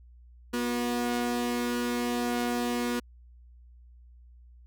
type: tone pair together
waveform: sawtooth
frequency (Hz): 241.8 / 362.3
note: B3 / F#4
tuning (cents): -36 / -36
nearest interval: perfect fifth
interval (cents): 700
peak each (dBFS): -24 / -31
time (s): 0.53-3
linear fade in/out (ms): 10
effects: added 60 Hz sine -50 dBFS peak until 4.66 s